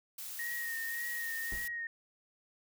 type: noise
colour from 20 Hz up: blue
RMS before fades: -43 dBFS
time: 0.18-1.68 s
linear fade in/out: 5 ms
type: tone with vibrato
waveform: sine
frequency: 1864.7 Hz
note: A#6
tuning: in tune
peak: -36 dBFS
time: 0.39-1.87 s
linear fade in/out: 2 ms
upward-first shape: sine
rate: 1.8 Hz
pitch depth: 33 cents each way
type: noise with exponential decay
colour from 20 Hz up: brown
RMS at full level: -40 dBFS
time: 1.52-1.78 s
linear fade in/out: 0 ms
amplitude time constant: 55 ms
effects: none